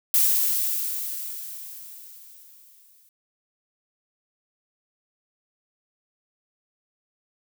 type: noise with exponential decay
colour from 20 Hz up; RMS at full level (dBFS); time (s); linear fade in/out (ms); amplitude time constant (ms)
violet; -18; 0.14-3.09; 1; 640
effects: none